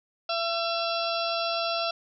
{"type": "harmonic tone", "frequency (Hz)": 674, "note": "E5", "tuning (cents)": 38, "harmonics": [1, 2, 4, 5, 6, 7, 8], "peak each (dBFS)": [-29, -32, -35, -36, -37, -37, -38], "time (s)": [0.29, 1.91], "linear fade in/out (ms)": 5, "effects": []}